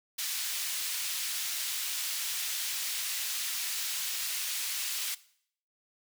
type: high-pass noise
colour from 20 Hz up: pink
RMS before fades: -34 dBFS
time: 0.18-5.15 s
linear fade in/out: 10 ms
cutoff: 2900 Hz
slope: 12 dB/octave
effects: noise-tail reverb RT60 0.6 s tail -18 dB re dry